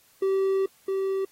triangle tone pair in turn, 386.2 / 386.2 Hz, G4 / G4, -26 / -26 cents, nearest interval unison, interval 0 cents, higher neither, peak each -19 / -22 dBFS, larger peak first, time 0.22-0.66 / 0.88-1.25 s, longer first, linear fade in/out 5 ms, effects white hiss -60 dBFS RMS until 1.31 s + AAC 48 kbps

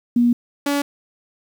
sine / sawtooth tone pair in turn, 240 / 284.9 Hz, B3 / C#4, -49 / +48 cents, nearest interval minor third, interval 297 cents, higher second, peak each -12 / -14 dBFS, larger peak first, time 0.16-0.33 / 0.66-0.82 s, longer first, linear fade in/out 5 ms, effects 8-bit

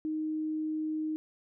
sine tone, 311.1 Hz, D#4, in tune, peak -30 dBFS, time 0.05-1.16 s, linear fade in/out 0 ms, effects none

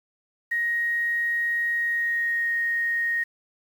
sine tone with pitch glide, 1878 to 1865 Hz, A#6 to A#6, +12 to 0 cents, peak -22 dBFS, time 0.51-3.24 s, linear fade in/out 10 ms, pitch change -12 cents, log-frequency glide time 1.72-2.52 s, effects 8-bit

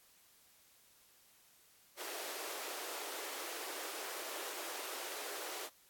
pink high-pass noise, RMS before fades -44 dBFS, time 1.96-5.7 s, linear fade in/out 50 ms, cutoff 340 Hz, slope 48 dB/octave, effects white hiss -66 dBFS RMS until 5.89 s + AAC 64 kbps

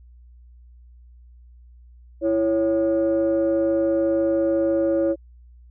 sine tone pair together, 332 / 554 Hz, E4 / C#5, +12 / -1 cents, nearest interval major sixth, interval 887 cents, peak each -19 dBFS, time 2.21-5.16 s, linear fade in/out 50 ms, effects tanh soft clip ceiling -13 dBFS + added 60 Hz sine -45 dBFS peak until 5.7 s

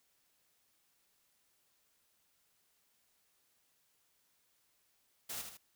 white noise with echo, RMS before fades -42 dBFS, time 5.29-5.42 s, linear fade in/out 10 ms, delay 77 ms, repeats 2, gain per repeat -6 dB, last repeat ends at 5.574 s, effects white hiss -75 dBFS RMS until 5.75 s

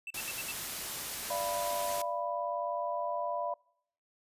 triangle tone bursts, 2663 Hz, E7, 17 cents sharp, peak -36 dBFS, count 5, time 0.07-0.516 s, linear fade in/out 2 ms, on 34 ms, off 69 ms
white noise, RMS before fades -38 dBFS, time 0.14-2.02 s, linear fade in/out 5 ms
sine chord, B diminished, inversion first, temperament equal with one note detuned, 587.3 / 686.5 / 987.8 Hz, D5 / F5 / B5, 0 / -30 / 0 cents, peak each -36 dBFS, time 1.3-3.54 s, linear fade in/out 5 ms
effects noise-tail reverb RT60 0.7 s tail -25 dB re dry + resampled to 32000 Hz

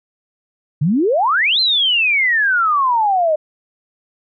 sine exponential two-way sweep, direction up then down, 135.2 to 4186 to 599 Hz, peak -12 dBFS, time 0.81-3.36 s, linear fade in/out 10 ms, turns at 1.6 s, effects none

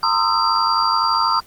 sine tone cluster, 920 / 1029 / 1240 / 1332 / 4734 Hz, A#5 / C6 / D#6 / E6 / D8, -23 / -29 / -6 / +18 / +13 cents, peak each -21 dBFS, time 0.03-1.4 s, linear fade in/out 2 ms, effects pink hiss -46 dBFS RMS until 1.46 s + Opus 24 kbps

